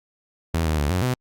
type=tone with pitch steps; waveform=sawtooth; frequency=81.9 / 78.2 / 72.4 / 91 / 126.4 Hz; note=E2 / D#2 / D2 / F#2 / B2; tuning=-11 / +9 / -24 / -28 / +41 cents; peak=-16 dBFS; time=0.54-1.14 s; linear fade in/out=5 ms; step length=120 ms; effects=Opus 48 kbps